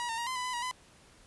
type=tone with pitch steps; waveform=sawtooth; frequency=960 / 911 / 944 / 1030 / 997 / 1006 / 957 / 1009 Hz; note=B5 / A#5 / A#5 / C6 / B5 / B5 / A#5 / B5; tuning=-49 / -40 / +22 / -28 / +16 / +32 / +45 / +37 cents; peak=-29 dBFS; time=0-0.712 s; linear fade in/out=0 ms; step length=89 ms; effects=pink hiss -59 dBFS RMS until 1.26 s + resampled to 24000 Hz